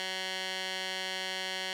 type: tone with band-pass filter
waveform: 15% pulse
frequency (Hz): 187.5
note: F#3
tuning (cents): +23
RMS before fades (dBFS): -36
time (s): 0-1.73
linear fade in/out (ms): 0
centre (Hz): 3200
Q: 1.3
effects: none